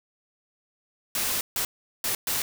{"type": "noise bursts at uneven times", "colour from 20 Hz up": "white", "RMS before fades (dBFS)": -27, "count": 4, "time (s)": [[1.15, 1.41], [1.56, 1.65], [2.04, 2.15], [2.27, 2.42]], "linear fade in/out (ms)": 2, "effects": []}